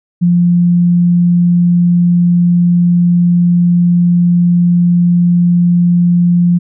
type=tone; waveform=sine; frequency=174.61 Hz; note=F3; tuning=in tune; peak=-6 dBFS; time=0.21-6.59 s; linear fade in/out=20 ms; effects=none